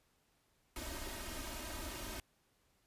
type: noise with comb filter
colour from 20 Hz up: pink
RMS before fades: -44 dBFS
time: 0.76-2.2 s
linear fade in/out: 2 ms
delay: 3.2 ms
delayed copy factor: +0.75
effects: pink hiss -75 dBFS RMS until 2.86 s + resampled to 32000 Hz